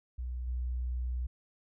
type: tone with level steps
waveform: sine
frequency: 61.74 Hz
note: B1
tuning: in tune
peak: -34 / -31 dBFS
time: 0.18-1.27 s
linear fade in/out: 10 ms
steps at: 0.47 s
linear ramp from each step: 10 ms
effects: none